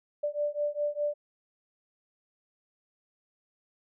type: beating tone pair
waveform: sine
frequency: 586 / 590.9 Hz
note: D5 / D5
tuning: -4 / +10 cents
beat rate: 4.9 Hz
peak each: -31 / -31 dBFS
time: 0.23-1.14 s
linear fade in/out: 10 ms
effects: none